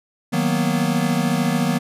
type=chord; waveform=square; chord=B major seventh; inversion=first; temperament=equal with one note detuned; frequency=156.74 / 185 / 233.1 / 246.9 Hz; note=D#3 / F#3 / A#3 / B3; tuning=+13 / 0 / 0 / 0 cents; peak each=-24 dBFS; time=0.32-1.79 s; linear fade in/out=20 ms; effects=resampled to 32000 Hz